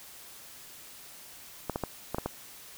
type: clicks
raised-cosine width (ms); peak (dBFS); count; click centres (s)
1; -16; 6; 1.697 / 1.759 / 1.837 / 2.146 / 2.184 / 2.26
effects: white hiss -49 dBFS RMS until 2.77 s